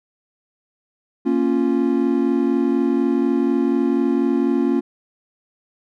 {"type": "chord", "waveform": "triangle", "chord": "Bb minor", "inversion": "none", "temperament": "equal", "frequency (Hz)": [233.1, 277.2, 349.2], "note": ["Bb3", "Db4", "F4"], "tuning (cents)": [0, 0, 0], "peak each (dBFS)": [-19, -17, -19], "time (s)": [1.25, 4.81], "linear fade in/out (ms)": 20, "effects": []}